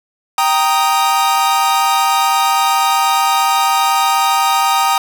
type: chord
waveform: 45% pulse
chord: Eb major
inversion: first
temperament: equal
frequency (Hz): 784 / 932.3 / 1244.5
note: G5 / Bb5 / Eb6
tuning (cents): 0 / 0 / 0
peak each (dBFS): -16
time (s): 0.38-4.98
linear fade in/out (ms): 2
effects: none